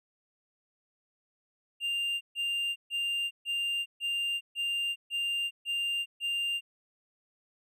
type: tone bursts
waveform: triangle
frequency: 2794 Hz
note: F7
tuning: in tune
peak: -27 dBFS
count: 9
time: 1.8-6.61 s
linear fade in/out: 50 ms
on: 410 ms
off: 140 ms
effects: none